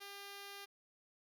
5% pulse tone, 400 Hz, G4, 35 cents sharp, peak -37 dBFS, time 0-0.66 s, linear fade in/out 20 ms, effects none

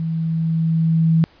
sine tone with level ramp, 162.7 Hz, E3, 22 cents flat, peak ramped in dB -20 to -11 dBFS, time 0-1.24 s, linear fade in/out 0 ms, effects pink hiss -52 dBFS RMS until 1.4 s + resampled to 11025 Hz

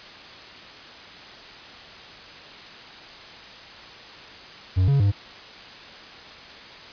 triangle tone with pitch steps, 92.8 / 139.5 / 100.3 Hz, F#2 / C#3 / G2, +6 / +11 / +40 cents, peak -14 dBFS, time 4.76-5.12 s, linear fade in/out 20 ms, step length 120 ms, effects white hiss -42 dBFS RMS until 6.92 s + resampled to 11025 Hz

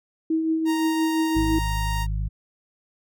sine tone with tremolo, 321 Hz, E4, 46 cents flat, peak -18 dBFS, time 0.3-1.59 s, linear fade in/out 5 ms, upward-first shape triangle, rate 5.8 Hz, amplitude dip 45%
sawtooth tone, 932.3 Hz, A#5, in tune, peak -24 dBFS, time 0.65-2.07 s, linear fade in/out 50 ms
harmonic tone, 51.91 Hz, G#1, in tune, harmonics 1 / 2 / 3, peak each -24 / -30 / -34 dBFS, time 1.35-2.29 s, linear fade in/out 20 ms
effects none

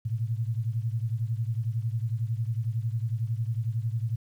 sine beating tone pair, 110.6 / 121.6 Hz, A2 / B2, +9 / -26 cents, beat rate 11 Hz, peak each -28 / -31 dBFS, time 0.05-4.16 s, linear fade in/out 10 ms, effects 10-bit

